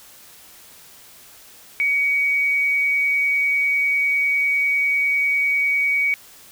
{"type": "tone with amplitude modulation", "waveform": "sine", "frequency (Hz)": 2255, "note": "C#7", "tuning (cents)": 29, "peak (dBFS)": -15, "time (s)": [1.8, 6.14], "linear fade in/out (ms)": 0, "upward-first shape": "sine", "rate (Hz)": 150, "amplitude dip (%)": 30, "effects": ["white hiss -46 dBFS RMS until 6.51 s"]}